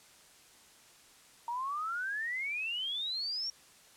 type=exponential sweep; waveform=sine; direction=up; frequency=925 to 5630 Hz; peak=-33 dBFS; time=1.48-3.5 s; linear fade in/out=2 ms; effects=white hiss -59 dBFS RMS until 3.96 s + low-pass 10000 Hz 12 dB/octave